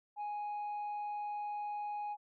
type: tone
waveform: sine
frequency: 830.6 Hz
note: G#5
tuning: in tune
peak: -34 dBFS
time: 0.16-2.17 s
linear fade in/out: 50 ms
effects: tanh soft clip ceiling -36 dBFS